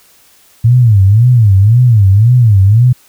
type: tone with vibrato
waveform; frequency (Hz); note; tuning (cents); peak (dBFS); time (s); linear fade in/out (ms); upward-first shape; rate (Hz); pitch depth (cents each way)
sine; 109.7; A2; -5; -3; 0.64-2.93; 10; sine; 1.9; 240
effects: white hiss -46 dBFS RMS until 3.08 s